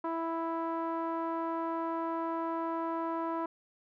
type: tone with low-pass filter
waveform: sawtooth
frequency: 329.6 Hz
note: E4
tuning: in tune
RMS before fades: -34 dBFS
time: 0.04-3.46 s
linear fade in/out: 5 ms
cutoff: 1100 Hz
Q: 3.7
effects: none